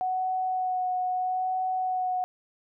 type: tone with vibrato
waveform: sine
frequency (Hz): 740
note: F#5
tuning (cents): 0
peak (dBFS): -25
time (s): 0.01-2.24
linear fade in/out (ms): 0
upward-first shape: sine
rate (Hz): 0.77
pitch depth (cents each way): 15
effects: none